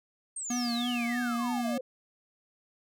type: exponential sweep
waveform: sine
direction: down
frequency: 8770 to 500 Hz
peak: -34 dBFS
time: 0.36-1.81 s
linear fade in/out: 5 ms
type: tone with vibrato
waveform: square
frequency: 240.5 Hz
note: B3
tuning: 46 cents flat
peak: -30 dBFS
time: 0.5-1.78 s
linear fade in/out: 5 ms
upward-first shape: triangle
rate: 3.2 Hz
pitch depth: 45 cents each way
effects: none